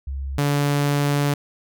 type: tone pair in turn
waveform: sine / sawtooth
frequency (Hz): 68.1 / 143.8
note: C#2 / D3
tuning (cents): -30 / -36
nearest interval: octave + minor second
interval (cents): 1294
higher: second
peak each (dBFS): -25 / -14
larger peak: second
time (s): 0.07-0.38 / 0.38-1.34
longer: second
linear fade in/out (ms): 5
effects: none